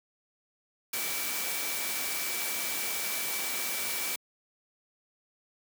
sine tone in noise, 2310 Hz, D7, 29 cents flat, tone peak -39 dBFS, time 0.93-4.16 s, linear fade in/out 5 ms, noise white, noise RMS -33 dBFS, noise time 0.93-4.16 s, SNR -9 dB, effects high-pass 200 Hz 12 dB/octave

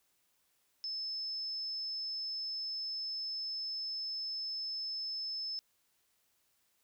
sine tone, 5240 Hz, E8, 11 cents flat, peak -36 dBFS, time 0.84-5.59 s, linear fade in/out 0 ms, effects white hiss -75 dBFS RMS until 6.83 s

